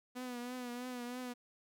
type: tone with vibrato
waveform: sawtooth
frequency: 246.9 Hz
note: B3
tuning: in tune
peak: -37 dBFS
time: 0.15-1.34 s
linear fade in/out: 20 ms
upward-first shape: triangle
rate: 3.1 Hz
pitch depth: 54 cents each way
effects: none